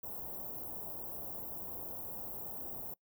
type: band-stop noise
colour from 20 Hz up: white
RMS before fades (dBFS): -43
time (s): 0.03-2.94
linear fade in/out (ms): 5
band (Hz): 840 to 15000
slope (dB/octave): 24
effects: noise-tail reverb RT60 0.1 s tail -23 dB re dry